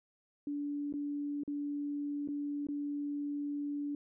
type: tone with dropouts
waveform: sine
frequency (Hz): 289.1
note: D4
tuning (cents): -27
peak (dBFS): -34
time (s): 0.47-3.95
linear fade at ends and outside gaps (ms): 2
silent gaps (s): 0.926-0.938 / 1.435-1.477 / 2.276-2.286 / 2.669-2.686
effects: none